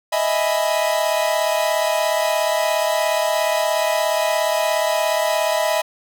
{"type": "chord", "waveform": "45% pulse", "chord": "E major seventh", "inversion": "third", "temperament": "equal", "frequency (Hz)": [622.3, 659.3, 830.6, 987.8], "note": ["D#5", "E5", "G#5", "B5"], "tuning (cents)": [0, 0, 0, 0], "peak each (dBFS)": [-21, -22, -26, -25], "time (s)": [0.12, 5.82], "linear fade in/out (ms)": 10, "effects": []}